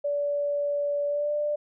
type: tone with pitch glide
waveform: sine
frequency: 577 to 591.9 Hz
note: D5 to D5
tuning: -31 to +13 cents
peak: -24 dBFS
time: 0.04-1.56 s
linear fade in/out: 10 ms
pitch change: +44 cents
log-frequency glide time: 1.07-1.32 s
effects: none